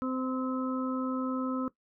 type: harmonic tone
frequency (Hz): 258.8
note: C4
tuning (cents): -19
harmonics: 1 / 2 / 4 / 5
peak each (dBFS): -30 / -39 / -43 / -38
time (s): 0.02-1.68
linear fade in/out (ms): 0
effects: noise-tail reverb RT60 0.1 s tail -17 dB re dry